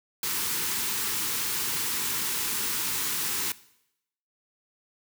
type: band-stop noise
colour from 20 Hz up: white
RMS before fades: -29 dBFS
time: 0.23-3.52 s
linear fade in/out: 2 ms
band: 490 to 820 Hz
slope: 96 dB/octave
effects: noise-tail reverb RT60 0.8 s tail -19 dB re dry + high-pass 80 Hz 12 dB/octave